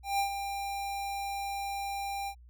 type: tone with ADSR envelope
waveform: square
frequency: 795 Hz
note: G5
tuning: 24 cents sharp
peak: -26 dBFS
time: 0.03-2.35 s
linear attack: 160 ms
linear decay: 100 ms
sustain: -8 dB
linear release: 73 ms
effects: added 60 Hz sine -51 dBFS peak until 2.49 s